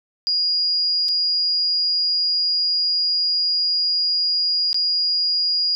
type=tone with dropouts; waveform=sine; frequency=4864 Hz; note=D#8; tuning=40 cents flat; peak=-17 dBFS; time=0.27-5.75 s; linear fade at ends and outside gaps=0 ms; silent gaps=1.084-1.088 / 4.73-4.744 s; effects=none